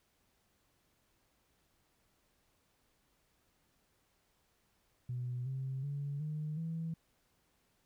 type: tone with pitch steps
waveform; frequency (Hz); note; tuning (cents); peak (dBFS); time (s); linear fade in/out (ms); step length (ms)
sine; 123.9 / 132.79 / 142.32 / 152.54 / 163.49; B2 / C3 / C#3 / D#3 / E3; +6 / +26 / +46 / -34 / -14; -35; 5.09-6.94; 5; 370
effects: tanh soft clip ceiling -31 dBFS + pink hiss -75 dBFS RMS until 7.85 s